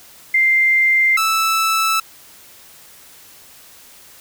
sine / sawtooth tone pair in turn, 2093 / 1315.3 Hz, C7 / E6, 0 / -4 cents, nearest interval minor sixth, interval 804 cents, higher first, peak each -11 dBFS, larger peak neither, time 0.34-1.17 / 1.17-2 s, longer neither, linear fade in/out 5 ms, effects white hiss -44 dBFS RMS until 4.2 s

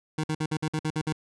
25% pulse tone bursts, 155.56 Hz, D#3, in tune, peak -22 dBFS, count 9, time 0.18-1.126 s, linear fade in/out 5 ms, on 58 ms, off 53 ms, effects resampled to 22050 Hz

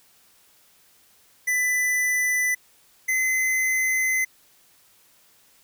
square tone pair in turn, 1995 / 2044 Hz, B6 / C7, +17 / -41 cents, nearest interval unison, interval 42 cents, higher second, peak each -21 dBFS, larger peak neither, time 1.47-2.55 / 3.08-4.25 s, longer second, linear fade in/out 10 ms, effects white hiss -58 dBFS RMS until 5.63 s

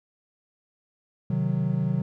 triangle chord, C diminished, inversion none, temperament equal, 130.81 / 155.56 / 185 Hz, C3 / Eb3 / Gb3, 0 / 0 / 0 cents, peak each -25 dBFS, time 1.3-2.02 s, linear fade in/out 5 ms, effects none

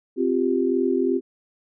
sine chord, C suspended fourth, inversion none, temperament equal, 261.6 / 349.2 / 392 Hz, C4 / F4 / G4, 0 / 0 / 0 cents, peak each -23 dBFS, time 0.16-1.21 s, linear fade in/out 50 ms, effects none

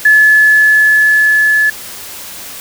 sine tone with level ramp, 1719 Hz, A6, 41 cents flat, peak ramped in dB -3 to -7 dBFS, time 0.05-1.7 s, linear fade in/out 5 ms, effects white hiss -28 dBFS RMS until 2.6 s

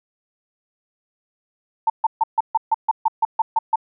sine tone bursts, 894 Hz, A5, 27 cents sharp, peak -13 dBFS, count 12, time 1.87-3.758 s, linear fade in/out 5 ms, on 29 ms, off 140 ms, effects none

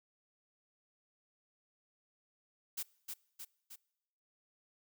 blue noise with echo, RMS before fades -39 dBFS, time 2.77-2.83 s, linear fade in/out 10 ms, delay 310 ms, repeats 3, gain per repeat -4 dB, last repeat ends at 3.76 s, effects noise-tail reverb RT60 0.9 s tail -24 dB re dry

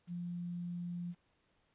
sine tone with quantisation, 174.61 Hz, F3, in tune, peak -38 dBFS, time 0.07-1.15 s, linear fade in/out 50 ms, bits 11, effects pink hiss -75 dBFS RMS until 1.74 s + resampled to 8000 Hz

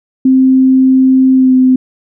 sine tone with pitch glide, 261.6 to 257.4 Hz, C4 to C4, 0 to -28 cents, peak -4 dBFS, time 0.25-1.76 s, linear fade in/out 5 ms, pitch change -28 cents, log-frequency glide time 1.34-1.54 s, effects none

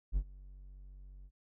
triangle tone with ADSR envelope, 47.26 Hz, F#1, 37 cents sharp, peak -24 dBFS, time 0.12-1.31 s, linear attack 47 ms, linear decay 65 ms, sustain -23 dB, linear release 55 ms, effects none

